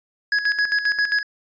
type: tone with tremolo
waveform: square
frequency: 1671 Hz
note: G#6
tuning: 10 cents sharp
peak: -17 dBFS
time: 0.32-1.23 s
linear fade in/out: 2 ms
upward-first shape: square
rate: 7.5 Hz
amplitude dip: 65%
effects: resampled to 16000 Hz